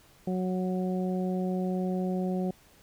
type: harmonic tone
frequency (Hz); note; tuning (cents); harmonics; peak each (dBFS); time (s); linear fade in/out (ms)
184.3; F#3; -7; 1 / 2 / 3 / 4; -28 / -34 / -38 / -40; 0.27-2.51; 5
effects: pink hiss -59 dBFS RMS until 2.82 s